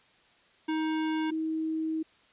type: tone pair in turn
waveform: square / sine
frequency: 314.6 / 318.1 Hz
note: D#4 / D#4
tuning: +19 / +38 cents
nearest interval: unison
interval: 19 cents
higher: second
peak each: -28 dBFS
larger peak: neither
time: 0.68-1.31 / 1.31-2.03 s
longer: second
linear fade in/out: 10 ms
effects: white hiss -62 dBFS RMS until 2.32 s + resampled to 8000 Hz